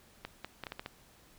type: clicks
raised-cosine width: 0.3 ms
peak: -23 dBFS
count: 7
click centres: 0.25 / 0.446 / 0.637 / 0.668 / 0.721 / 0.795 / 0.861 s
effects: pink hiss -61 dBFS RMS until 1.38 s